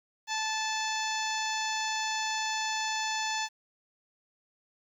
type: harmonic tone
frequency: 874 Hz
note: A5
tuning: 12 cents flat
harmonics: 1 / 2 / 3 / 4 / 5 / 6 / 7 / 8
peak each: -33 / -36 / -38 / -39 / -40 / -41 / -41 / -42 dBFS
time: 0.27-3.49 s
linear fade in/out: 50 ms
effects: 10-bit